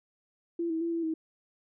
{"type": "tone with pitch steps", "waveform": "sine", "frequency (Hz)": [338.7, 323.6, 336.2, 333.4, 319.9], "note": ["E4", "E4", "E4", "E4", "D#4"], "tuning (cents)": [47, -32, 34, 20, 48], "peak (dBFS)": -28, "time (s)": [0.59, 1.14], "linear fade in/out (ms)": 5, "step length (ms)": 110, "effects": []}